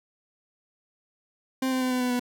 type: tone with pitch steps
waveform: 40% pulse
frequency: 261.6 / 258.4 / 255.3 / 252.3 / 249.2 / 246.2 Hz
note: C4 / C4 / C4 / B3 / B3 / B3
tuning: 0 / -21 / -42 / +37 / +16 / -5 cents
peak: -23 dBFS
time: 1.62-2.196 s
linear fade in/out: 5 ms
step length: 96 ms
effects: none